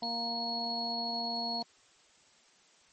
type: harmonic tone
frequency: 233.6 Hz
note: A#3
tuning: 4 cents sharp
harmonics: 1 / 2 / 3 / 4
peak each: -40 / -48 / -38 / -42 dBFS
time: 0.02-1.63 s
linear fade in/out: 5 ms
type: tone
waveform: sine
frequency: 4341 Hz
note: C#8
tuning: 37 cents flat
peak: -34 dBFS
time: 0.03-1.62 s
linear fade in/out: 0 ms
effects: white hiss -63 dBFS RMS until 2.92 s + MP3 32 kbps